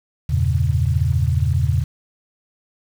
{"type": "chord", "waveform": "sine", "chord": "E diminished seventh", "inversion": "none", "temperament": "equal with one note detuned", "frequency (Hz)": [82.41, 97.27, 116.54, 138.59], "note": ["E2", "G2", "Bb2", "Db3"], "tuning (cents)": [0, -13, 0, 0], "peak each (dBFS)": [-19, -23, -21, -21], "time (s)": [0.29, 1.84], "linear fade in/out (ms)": 10, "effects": ["7-bit"]}